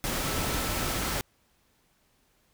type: tone in noise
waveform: sine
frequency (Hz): 1318.5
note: E6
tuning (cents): 0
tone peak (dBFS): -41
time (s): 0.23-1.16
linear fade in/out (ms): 0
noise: pink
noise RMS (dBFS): -30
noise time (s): 0.04-1.21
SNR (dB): -14
effects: pink hiss -68 dBFS RMS until 2.53 s